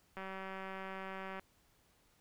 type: click train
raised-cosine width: 0.5 ms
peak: -30 dBFS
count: 235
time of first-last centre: 0.17-1.395 s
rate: 191 Hz
effects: pink hiss -71 dBFS RMS until 2.2 s